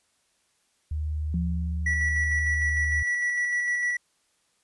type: tone with pitch glide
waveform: sine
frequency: 76.3 to 75.51 Hz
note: D#2 to D2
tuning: -33 to +49 cents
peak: -26 dBFS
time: 0.91-3.03 s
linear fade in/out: 5 ms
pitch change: -18 cents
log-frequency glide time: 2.48-2.7 s
type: tone with exponential decay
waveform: sine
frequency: 172.9 Hz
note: F3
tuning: 17 cents flat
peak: -24 dBFS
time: 1.34-2.72 s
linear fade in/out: 2 ms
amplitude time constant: 300 ms
type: tone with tremolo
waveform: triangle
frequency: 1947 Hz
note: B6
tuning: 25 cents flat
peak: -21 dBFS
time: 1.86-3.97 s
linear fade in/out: 5 ms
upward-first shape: square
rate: 6.6 Hz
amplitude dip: 25%
effects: white hiss -69 dBFS RMS until 4.63 s + resampled to 24000 Hz